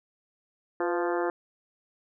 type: harmonic tone with a mistuned harmonic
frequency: 174.61 Hz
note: F3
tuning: in tune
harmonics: 2 / 3 / 4 / 5 / 6 / 7 / 8 / 9 / 10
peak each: -28 / -32 / -34 / -36 / -38 / -39 / -40 / -41 / -42 dBFS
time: 0.8-1.3 s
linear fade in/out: 2 ms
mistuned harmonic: 3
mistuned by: -55 cents
effects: none